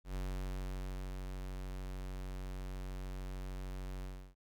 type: tone with ADSR envelope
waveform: square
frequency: 46.73 Hz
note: F#1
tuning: 18 cents sharp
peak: -37 dBFS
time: 0.04-4.35 s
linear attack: 110 ms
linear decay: 1000 ms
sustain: -4 dB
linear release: 320 ms
effects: none